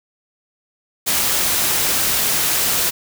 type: noise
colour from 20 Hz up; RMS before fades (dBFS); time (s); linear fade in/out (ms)
white; -18; 1.06-2.91; 20
effects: none